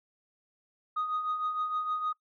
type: tone with tremolo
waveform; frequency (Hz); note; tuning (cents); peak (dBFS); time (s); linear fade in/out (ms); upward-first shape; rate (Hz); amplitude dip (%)
sine; 1244.5; D#6; 0; -25; 0.96-2.13; 10; triangle; 6.5; 65
effects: noise-tail reverb RT60 0.1 s tail -22 dB re dry + tanh soft clip ceiling -25 dBFS